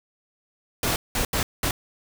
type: noise bursts at uneven times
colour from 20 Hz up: pink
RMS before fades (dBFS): -24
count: 4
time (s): 0.83-0.96 / 1.15-1.25 / 1.33-1.43 / 1.63-1.71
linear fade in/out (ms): 2
effects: none